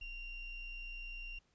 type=ring-modulated tone; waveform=triangle; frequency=1370 Hz; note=F6; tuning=34 cents flat; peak=-38 dBFS; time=0.01-1.39 s; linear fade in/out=5 ms; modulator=1400 Hz; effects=pink hiss -75 dBFS RMS until 1.54 s + resampled to 16000 Hz